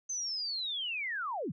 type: linear sweep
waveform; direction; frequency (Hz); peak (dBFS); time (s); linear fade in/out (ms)
sine; down; 6270 to 107.5; -33; 0.09-1.52; 10
effects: none